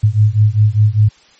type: beating tone pair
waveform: sine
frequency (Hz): 103.83 / 108.83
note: G#2 / A2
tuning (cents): 0 / -19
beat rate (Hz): 5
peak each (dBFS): -11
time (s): 0.03-1.09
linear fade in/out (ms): 10
effects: white hiss -48 dBFS RMS until 1.39 s + MP3 32 kbps